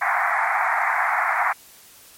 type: band-pass noise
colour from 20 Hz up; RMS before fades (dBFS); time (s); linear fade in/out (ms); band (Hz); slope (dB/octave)
pink; -21; 0.01-1.53; 10; 690 to 2200; 96
effects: white hiss -48 dBFS RMS until 2.17 s + MP3 64 kbps